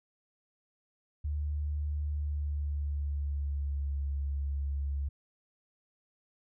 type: tone with pitch glide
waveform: sine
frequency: 74 to 70.13 Hz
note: D2 to C#2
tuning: +14 to +21 cents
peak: -30 dBFS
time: 1.24-5.09 s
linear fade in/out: 10 ms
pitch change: -93 cents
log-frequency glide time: 2.06-3.96 s
effects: none